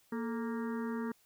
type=harmonic tone with a mistuned harmonic; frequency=232.9 Hz; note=A#3; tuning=1 cent flat; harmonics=1 / 2 / 4 / 5 / 6 / 7 / 8; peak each=-35 / -41 / -47 / -49 / -51 / -52 / -53 dBFS; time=0.12-1.12 s; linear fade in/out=5 ms; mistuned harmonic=2; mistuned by=-95 cents; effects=white hiss -68 dBFS RMS until 1.25 s